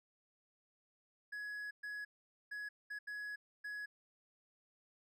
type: tone bursts at uneven times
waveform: triangle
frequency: 1680 Hz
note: G#6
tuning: 19 cents sharp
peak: -40 dBFS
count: 6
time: 1.32-1.71 / 1.83-2.05 / 2.51-2.69 / 2.9-2.99 / 3.07-3.36 / 3.64-3.86 s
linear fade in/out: 10 ms
effects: none